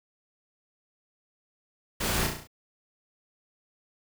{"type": "noise with echo", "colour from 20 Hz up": "pink", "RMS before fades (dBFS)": -29, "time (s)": [2, 2.27], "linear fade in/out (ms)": 10, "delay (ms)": 34, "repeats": 6, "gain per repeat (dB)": -4, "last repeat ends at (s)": 2.474, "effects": []}